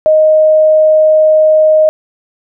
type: tone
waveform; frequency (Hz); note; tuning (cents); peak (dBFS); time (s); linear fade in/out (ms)
sine; 622.3; D#5; 0; -4; 0.06-1.89; 0
effects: none